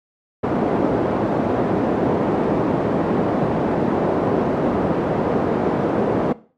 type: band-pass noise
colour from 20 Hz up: pink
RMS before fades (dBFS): -19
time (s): 0.43-6.33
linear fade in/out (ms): 10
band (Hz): 210 to 640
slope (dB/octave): 12
effects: noise-tail reverb RT60 0.4 s tail -18 dB re dry + MP3 64 kbps